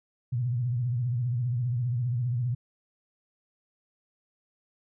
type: tone with vibrato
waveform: sine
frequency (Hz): 121.9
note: B2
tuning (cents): -22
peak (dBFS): -25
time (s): 0.32-2.55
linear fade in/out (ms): 10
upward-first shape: triangle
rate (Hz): 15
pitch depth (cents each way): 130
effects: none